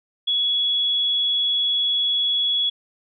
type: tone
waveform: sine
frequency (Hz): 3370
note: G#7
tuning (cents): +25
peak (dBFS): -18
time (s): 0.27-2.7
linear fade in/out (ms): 10
effects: none